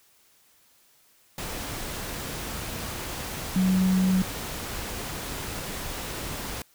sine tone in noise, 186.6 Hz, F#3, 15 cents sharp, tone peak -19 dBFS, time 3.56-4.22 s, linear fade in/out 2 ms, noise pink, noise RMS -34 dBFS, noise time 1.38-6.62 s, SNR +12 dB, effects white hiss -61 dBFS RMS until 6.74 s

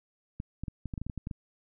clicks, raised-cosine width 5 ms, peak -23 dBFS, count 12, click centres 0.401 / 0.636 / 0.682 / 0.857 / 0.938 / 0.978 / 1.016 / 1.066 / 1.098 / 1.177 / 1.271 / 1.312 s, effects none

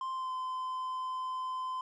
triangle tone with pitch glide, 1046.5 to 1027.9 Hz, C6 to C6, 0 to -31 cents, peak -32 dBFS, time 0.01-1.81 s, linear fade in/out 2 ms, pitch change -31 cents, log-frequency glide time 0.12-0.32 s, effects resampled to 22050 Hz

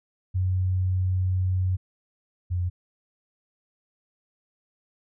sine tone pair in turn, 92.5 / 89.3 Hz, F#2 / F2, 0 / +39 cents, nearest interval minor second, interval 61 cents, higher first, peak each -21 / -23 dBFS, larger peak first, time 0.34-1.77 / 2.5-2.7 s, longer first, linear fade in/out 20 ms, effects none

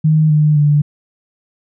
sine tone with pitch steps, 155.7 / 151.44 / 147.3 Hz, D#3 / D#3 / D3, +2 / -47 / +6 cents, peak -8 dBFS, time 0.04-0.82 s, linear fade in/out 10 ms, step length 260 ms, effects none

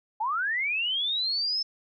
sine linear sweep, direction up, 820 to 5300 Hz, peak -25 dBFS, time 0.2-1.63 s, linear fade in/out 10 ms, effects none

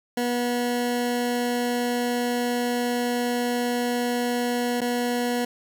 20% pulse tone with dropouts, 242.7 Hz, B3, 30 cents flat, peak -18 dBFS, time 0.17-5.45 s, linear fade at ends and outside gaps 5 ms, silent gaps 4.807-4.814 s, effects 10-bit

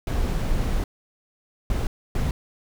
brown noise bursts at uneven times, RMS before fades -23 dBFS, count 3, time 0.07-0.84 / 1.7-1.87 / 2.15-2.31 s, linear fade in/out 2 ms, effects none

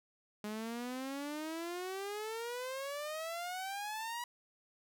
sawtooth exponential sweep, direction up, 207.7 to 973 Hz, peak -35 dBFS, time 0.44-4.24 s, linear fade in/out 2 ms, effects none

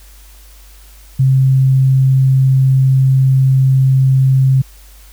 sine tone, 132.7 Hz, C3, 25 cents sharp, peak -7 dBFS, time 1.19-4.62 s, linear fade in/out 10 ms, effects added 50 Hz sine -38 dBFS peak until 5.12 s + white hiss -45 dBFS RMS until 5.12 s

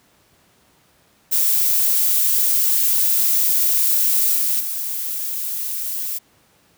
violet noise with level steps, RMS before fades -17 / -19 / -25 dBFS, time 1.31-6.19 s, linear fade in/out 20 ms, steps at 4.35 / 4.59 s, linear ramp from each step 20 ms, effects pink hiss -57 dBFS RMS until 6.77 s + high-pass 80 Hz 12 dB/octave

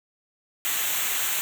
white noise with comb filter, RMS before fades -26 dBFS, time 0.65-1.41 s, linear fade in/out 0 ms, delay 0.2 ms, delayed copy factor -0.7, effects none

